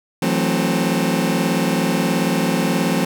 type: chord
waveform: sawtooth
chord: F# half-diminished seventh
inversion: third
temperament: just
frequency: 166.5 / 185 / 222 / 266.4 Hz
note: E3 / F#3 / A3 / C4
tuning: +18 / 0 / +16 / +31 cents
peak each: -18 dBFS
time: 0.22-3.05 s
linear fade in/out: 5 ms
effects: none